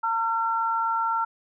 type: tone pair together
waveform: sine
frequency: 909 / 1362 Hz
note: A#5 / F6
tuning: -44 / -44 cents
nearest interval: perfect fifth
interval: 700 cents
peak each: -25 dBFS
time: 0.03-1.25 s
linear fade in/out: 10 ms
effects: none